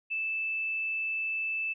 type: tone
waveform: sine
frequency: 2634 Hz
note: E7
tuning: 2 cents flat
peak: -29 dBFS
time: 0.1-1.74 s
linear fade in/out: 20 ms
effects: none